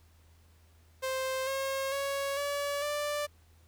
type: tone with pitch steps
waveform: sawtooth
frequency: 524 / 539.4 / 555.2 / 571.4 / 588.2 Hz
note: C5 / C#5 / C#5 / D5 / D5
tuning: +2 / -47 / +3 / -48 / +3 cents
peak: -27 dBFS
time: 1.02-3.27 s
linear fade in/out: 20 ms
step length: 450 ms
effects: added 81 Hz sine -59 dBFS peak until 3.67 s + pink hiss -67 dBFS RMS until 3.67 s